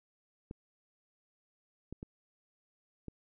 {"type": "clicks", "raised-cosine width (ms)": 3, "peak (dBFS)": -29, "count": 4, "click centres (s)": [0.511, 1.926, 2.029, 3.083], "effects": []}